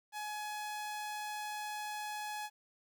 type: tone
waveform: sawtooth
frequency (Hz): 843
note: G#5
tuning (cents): +26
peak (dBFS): -35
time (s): 0.12-2.5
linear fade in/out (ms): 50
effects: 12-bit